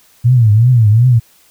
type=tone with vibrato; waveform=sine; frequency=115.3 Hz; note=A#2; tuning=19 cents flat; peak=-5 dBFS; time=0.24-1.2 s; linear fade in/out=20 ms; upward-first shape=triangle; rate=2.7 Hz; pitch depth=210 cents each way; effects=white hiss -49 dBFS RMS until 1.5 s